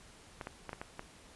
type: clicks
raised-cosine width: 0.5 ms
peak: -25 dBFS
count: 6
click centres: 0.412 / 0.471 / 0.693 / 0.731 / 0.815 / 0.994 s
effects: pink hiss -57 dBFS RMS until 1.35 s + resampled to 24000 Hz